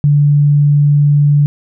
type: tone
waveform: sine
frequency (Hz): 145.5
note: D3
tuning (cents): -16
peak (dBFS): -6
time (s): 0.04-1.46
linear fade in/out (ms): 0
effects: none